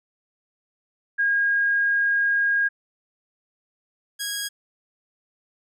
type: tone pair in turn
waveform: sine / 10% pulse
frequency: 1629 / 1646 Hz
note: G#6 / G#6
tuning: -34 / -16 cents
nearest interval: unison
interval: 18 cents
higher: second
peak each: -18 dBFS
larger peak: neither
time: 1.18-2.69 / 4.19-4.49 s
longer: first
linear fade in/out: 20 ms
effects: none